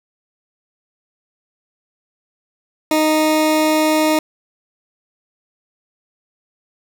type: tone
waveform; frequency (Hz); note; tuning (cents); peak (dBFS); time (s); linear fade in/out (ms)
20% pulse; 310.3; D#4; -5; -8; 2.91-4.19; 2
effects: none